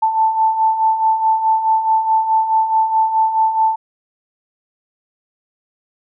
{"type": "beating tone pair", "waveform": "sine", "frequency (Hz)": [880, 884.7], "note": ["A5", "A5"], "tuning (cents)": [0, 9], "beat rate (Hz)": 4.7, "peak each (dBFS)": [-20, -13], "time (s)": [0.02, 3.76], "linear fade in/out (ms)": 10, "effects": []}